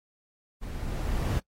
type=noise with level ramp; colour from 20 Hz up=brown; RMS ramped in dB=-37 to -25 dBFS; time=0.61-1.4 s; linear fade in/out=20 ms; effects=noise-tail reverb RT60 0.1 s tail -21 dB re dry + AAC 48 kbps